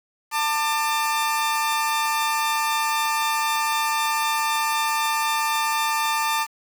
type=tone pair together; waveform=sawtooth; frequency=894 / 1193.3 Hz; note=A5 / D6; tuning=+27 / +27 cents; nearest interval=perfect fourth; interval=500 cents; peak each=-19 / -21 dBFS; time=0.31-6.47 s; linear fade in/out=50 ms; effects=7-bit